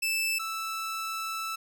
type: tone pair in turn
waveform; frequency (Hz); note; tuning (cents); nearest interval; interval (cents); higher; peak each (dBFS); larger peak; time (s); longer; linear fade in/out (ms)
sawtooth; 2638 / 1319; E7 / E6; +1 / +1; octave; 1200; first; -23 / -28; first; 0.02-0.39 / 0.39-1.56; second; 10
effects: none